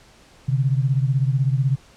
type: beating tone pair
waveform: sine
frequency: 130.4 / 146.4 Hz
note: C3 / D3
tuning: -5 / -5 cents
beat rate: 16 Hz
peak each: -18 / -22 dBFS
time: 0.48-1.76 s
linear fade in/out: 10 ms
effects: pink hiss -51 dBFS RMS until 1.96 s + low-pass 8000 Hz 12 dB/octave